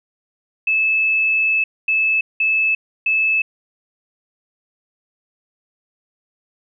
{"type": "tone bursts at uneven times", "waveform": "sine", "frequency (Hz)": 2611, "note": "E7", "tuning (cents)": -17, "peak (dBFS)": -14, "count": 4, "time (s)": [[0.67, 1.64], [1.88, 2.21], [2.4, 2.75], [3.06, 3.42]], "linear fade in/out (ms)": 5, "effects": []}